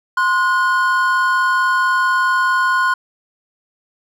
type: tone pair together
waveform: triangle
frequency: 1043.5 / 1452 Hz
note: C6 / F#6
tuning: -5 / -33 cents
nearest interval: tritone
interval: 572 cents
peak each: -14 dBFS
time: 0.17-2.94 s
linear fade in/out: 5 ms
effects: none